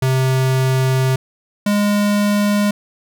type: tone pair in turn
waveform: square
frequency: 131 / 205.7 Hz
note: C3 / G#3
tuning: +2 / -16 cents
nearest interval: minor sixth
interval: 782 cents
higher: second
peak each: -14 dBFS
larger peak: neither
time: 0.02-1.16 / 1.66-2.71 s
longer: first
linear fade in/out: 5 ms
effects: none